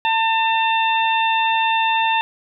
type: harmonic tone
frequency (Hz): 898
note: A5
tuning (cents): +35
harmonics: 1 / 2 / 3 / 4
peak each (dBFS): -17 / -25 / -22 / -26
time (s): 0.05-2.21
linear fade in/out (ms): 0
effects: none